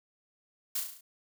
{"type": "noise with echo", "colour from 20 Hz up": "blue", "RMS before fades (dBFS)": -32, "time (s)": [0.75, 0.8], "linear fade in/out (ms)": 5, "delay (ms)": 35, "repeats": 6, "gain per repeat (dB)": -4, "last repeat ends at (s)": 1.01, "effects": []}